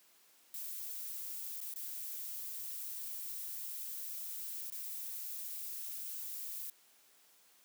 violet noise with dropouts, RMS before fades -43 dBFS, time 0.54-6.7 s, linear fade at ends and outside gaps 2 ms, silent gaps 1.605-1.612 / 1.74-1.759 / 4.702-4.722 s, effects white hiss -66 dBFS RMS until 7.64 s + high-pass 200 Hz 12 dB/octave

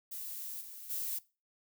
violet noise with level steps, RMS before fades -42 / -48 / -37 dBFS, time 0.11-1.19 s, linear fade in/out 10 ms, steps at 0.6 / 0.89 s, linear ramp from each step 20 ms, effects noise-tail reverb RT60 0.3 s tail -20 dB re dry

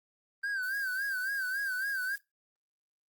triangle tone with vibrato, 1567 Hz, G6, 1 cent flat, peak -29 dBFS, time 0.43-2.16 s, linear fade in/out 10 ms, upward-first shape sine, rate 3.6 Hz, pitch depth 94 cents each way
violet noise, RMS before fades -47 dBFS, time 0.63-2.18 s, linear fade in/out 0 ms
effects noise-tail reverb RT60 0.2 s tail -19 dB re dry + Opus 32 kbps

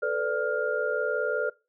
sine tone cluster, 439.4 / 498.7 / 584 / 1407 Hz, A4 / B4 / D5 / F6, -2 / +17 / -10 / +12 cents, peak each -30 dBFS, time 0.02-1.5 s, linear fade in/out 10 ms, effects noise-tail reverb RT60 0.3 s tail -23 dB re dry

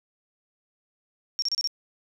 sine tone bursts, 5540 Hz, F8, 15 cents flat, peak -23 dBFS, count 5, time 1.39-1.674 s, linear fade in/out 0 ms, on 32 ms, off 31 ms, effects none

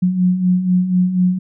sine beating tone pair, 178.7 / 182.8 Hz, F3 / F#3, +40 / -21 cents, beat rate 4.1 Hz, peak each -20 / -13 dBFS, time 0.02-1.39 s, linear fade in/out 10 ms, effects none

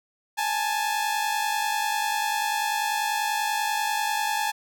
sawtooth tone pair together, 829.8 / 880 Hz, G#5 / A5, -2 / 0 cents, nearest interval minor second, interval 102 cents, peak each -23 dBFS, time 0.37-4.52 s, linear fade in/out 20 ms, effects none

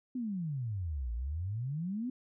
sine exponential two-way sweep, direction down then up, 261.6 to 55.5 to 261.6 Hz, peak -33 dBFS, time 0.15-2.1 s, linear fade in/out 5 ms, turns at 1.13 s, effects none

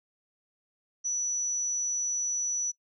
sine tone, 5920 Hz, F#8, in tune, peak -27 dBFS, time 1.04-2.72 s, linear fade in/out 20 ms, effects noise-tail reverb RT60 0.1 s tail -22 dB re dry

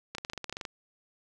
clicks, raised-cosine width 0.2 ms, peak -19 dBFS, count 12, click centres 0.15 / 0.183 / 0.249 / 0.299 / 0.334 / 0.377 / 0.443 / 0.496 / 0.526 / 0.569 / 0.612 / 0.652 s, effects none

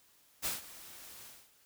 white noise with ADSR envelope, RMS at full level -33 dBFS, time 0.42-1.5 s, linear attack 35 ms, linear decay 150 ms, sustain -18 dB, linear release 250 ms, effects white hiss -66 dBFS RMS until 1.65 s

